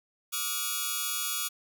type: tone cluster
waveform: 5% pulse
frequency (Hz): 1165 / 1272 / 1426 / 3379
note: D6 / D#6 / F6 / G#7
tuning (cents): -14 / +38 / +36 / +29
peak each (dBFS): -25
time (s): 0.32-1.49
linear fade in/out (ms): 20
effects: none